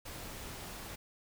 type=noise; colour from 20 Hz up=pink; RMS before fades=-45 dBFS; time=0.05-0.96 s; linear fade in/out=10 ms; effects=none